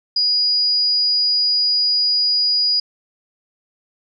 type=tone; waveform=sine; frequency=4900 Hz; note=D#8; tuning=27 cents flat; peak=-14 dBFS; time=0.16-2.8 s; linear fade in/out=5 ms; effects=none